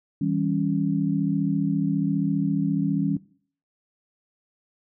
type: chord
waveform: sine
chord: C# diminished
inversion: first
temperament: equal with one note detuned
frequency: 161.24 / 196 / 277.2 Hz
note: E3 / G3 / C#4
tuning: -38 / 0 / 0 cents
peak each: -26 / -26 / -25 dBFS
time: 0.21-3.17 s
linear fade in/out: 5 ms
effects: noise-tail reverb RT60 0.5 s tail -19 dB re dry